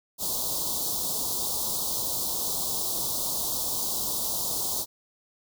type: band-stop noise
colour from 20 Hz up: white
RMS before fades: -29 dBFS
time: 0.18-4.86 s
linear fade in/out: 50 ms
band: 1100 to 3600 Hz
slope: 48 dB/octave
effects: none